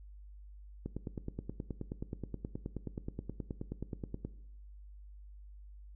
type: click train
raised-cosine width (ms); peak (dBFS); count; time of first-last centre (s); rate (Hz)
3; -25; 33; 0.86-4.25; 9.44
effects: noise-tail reverb RT60 0.8 s tail -18 dB re dry + added 50 Hz sine -49 dBFS peak until 5.95 s